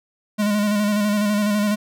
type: tone with vibrato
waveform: square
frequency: 207.7 Hz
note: G#3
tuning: in tune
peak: -18 dBFS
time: 0.38-1.76 s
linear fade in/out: 20 ms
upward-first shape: square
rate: 12 Hz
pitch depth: 30 cents each way
effects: none